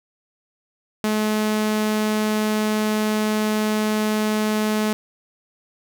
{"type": "tone", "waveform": "sawtooth", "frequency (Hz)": 214.2, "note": "A3", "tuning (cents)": -46, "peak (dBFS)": -15, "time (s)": [1.04, 4.93], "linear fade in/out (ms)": 0, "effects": []}